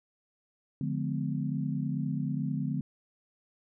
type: chord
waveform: sine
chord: D diminished seventh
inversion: none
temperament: just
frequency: 146.83 / 176.2 / 211.4 / 253.7 Hz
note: D3 / F3 / Ab3 / Cb4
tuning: 0 / +16 / +31 / +47 cents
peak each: -32 / -36 / -36 / -35 dBFS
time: 0.81-2.81 s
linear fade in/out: 2 ms
effects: none